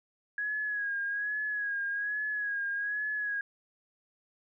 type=tone with vibrato; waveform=sine; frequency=1661.2 Hz; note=G#6; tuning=in tune; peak=-30 dBFS; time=0.38-3.41 s; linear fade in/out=2 ms; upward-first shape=sine; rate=1.2 Hz; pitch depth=48 cents each way; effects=none